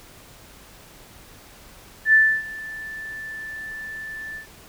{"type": "tone with ADSR envelope", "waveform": "sine", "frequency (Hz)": 1760, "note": "A6", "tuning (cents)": 0, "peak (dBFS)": -10, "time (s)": [2.05, 4.47], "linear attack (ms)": 83, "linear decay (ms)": 290, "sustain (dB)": -21, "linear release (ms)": 110, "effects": ["pink hiss -47 dBFS RMS until 4.68 s"]}